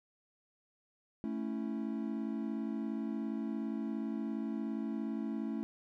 triangle chord, A major, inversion none, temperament equal, 220 / 277.2 / 329.6 Hz, A3 / C#4 / E4, 0 / 0 / 0 cents, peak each -35 / -38 / -40 dBFS, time 1.24-5.63 s, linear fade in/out 0 ms, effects none

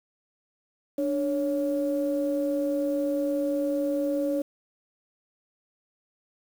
sine tone pair together, 293.7 / 557.5 Hz, D4 / C#5, 0 / +10 cents, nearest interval major seventh, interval 1110 cents, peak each -26 dBFS, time 0.98-4.42 s, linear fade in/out 5 ms, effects tanh soft clip ceiling -16 dBFS + 8-bit

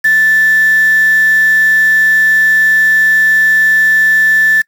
sine tone with quantisation, 1757 Hz, A6, 3 cents flat, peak -6 dBFS, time 0.04-4.62 s, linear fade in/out 10 ms, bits 4, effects noise-tail reverb RT60 0.1 s tail -25 dB re dry

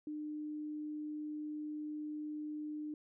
sine tone, 301.9 Hz, D4, 48 cents sharp, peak -39 dBFS, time 0.07-2.94 s, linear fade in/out 2 ms, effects none

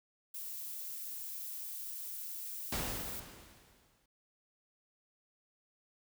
violet noise, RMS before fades -43 dBFS, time 0.34-3.2 s, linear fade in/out 5 ms
pink noise with exponential decay, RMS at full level -35 dBFS, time 2.72-4.06 s, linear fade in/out 5 ms, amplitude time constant 290 ms
effects none

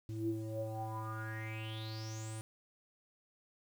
square tone with low-pass filter sweep, 110 Hz, A2, in tune, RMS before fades -41 dBFS, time 0.09-2.41 s, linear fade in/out 0 ms, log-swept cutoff 250 to 9500 Hz, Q 9.4, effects 10-bit

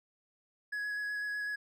triangle tone with vibrato, 1677 Hz, G#6, 16 cents sharp, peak -32 dBFS, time 0.72-1.56 s, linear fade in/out 10 ms, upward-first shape square, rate 8 Hz, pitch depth 9 cents each way, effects none

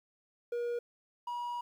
triangle tone pair in turn, 477.3 / 963.2 Hz, A#4 / B5, +41 / -44 cents, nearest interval octave, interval 1215 cents, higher second, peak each -30 / -33 dBFS, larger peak first, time 0.52-0.79 / 1.27-1.61 s, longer second, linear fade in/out 5 ms, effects 11-bit

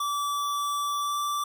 square tone with pitch glide, 1157 to 1167.1 Hz, D6 to D6, -26 to -11 cents, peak -27 dBFS, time 0-1.44 s, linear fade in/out 5 ms, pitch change +15 cents, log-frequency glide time 0.99-1.18 s, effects none

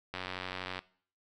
click train, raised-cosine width 0.3 ms, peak -21 dBFS, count 61, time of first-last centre 0.14-0.791 s, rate 92.2 Hz, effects noise-tail reverb RT60 0.5 s tail -20 dB re dry

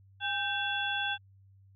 sine tone cluster, 812 / 1560 / 2718 / 3412 Hz, G#5 / G6 / F7 / G#7, -39 / -9 / -48 / +46 cents, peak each -36 / -33 / -37 / -35 dBFS, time 0.2-1.18 s, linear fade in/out 50 ms, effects added 97 Hz sine -56 dBFS peak until 1.75 s

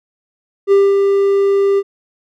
triangle tone with ADSR envelope, 396.5 Hz, G4, 20 cents sharp, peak -4 dBFS, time 0.67-1.83 s, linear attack 48 ms, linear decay 220 ms, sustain -4 dB, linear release 48 ms, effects none

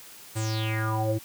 square tone with low-pass filter sweep, 110 Hz, A2, in tune, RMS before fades -27 dBFS, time 0.35-1.19 s, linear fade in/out 20 ms, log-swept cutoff 9200 to 390 Hz, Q 6.8, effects white hiss -47 dBFS RMS until 1.24 s + high-pass 60 Hz 12 dB/octave

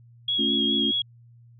sine tone with vibrato, 3300 Hz, G#7, 12 cents flat, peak -22 dBFS, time 0.28-1.02 s, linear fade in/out 5 ms, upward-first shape sine, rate 4.8 Hz, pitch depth 25 cents each way
sine chord, A augmented, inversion none, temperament equal, 220 / 277.2 / 349.2 Hz, A3 / C#4 / E#4, 0 / 0 / 0 cents, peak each -28 / -28 / -31 dBFS, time 0.38-0.92 s, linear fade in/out 20 ms
effects added 118 Hz sine -49 dBFS peak until 1.59 s

